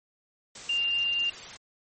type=tone in noise; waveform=sine; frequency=2794 Hz; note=F7; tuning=in tune; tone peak=-24 dBFS; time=0.69-1.3 s; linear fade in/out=5 ms; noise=white; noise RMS=-42 dBFS; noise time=0.55-1.57 s; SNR=+15 dB; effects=MP3 32 kbps